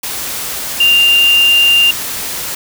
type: tone in noise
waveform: sine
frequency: 2794 Hz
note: F7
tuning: in tune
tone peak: -6 dBFS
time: 0.8-1.91 s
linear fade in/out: 5 ms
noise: white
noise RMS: -21 dBFS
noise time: 0.03-2.55 s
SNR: +12 dB
effects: none